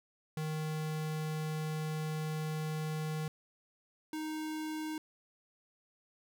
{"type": "tone pair in turn", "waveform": "square", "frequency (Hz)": [155.56, 311.1], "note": ["D#3", "D#4"], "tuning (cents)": [0, 0], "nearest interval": "octave", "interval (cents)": 1200, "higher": "second", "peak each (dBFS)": [-35, -37], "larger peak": "first", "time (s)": [[0.37, 3.28], [4.13, 4.98]], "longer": "first", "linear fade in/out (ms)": 2, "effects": []}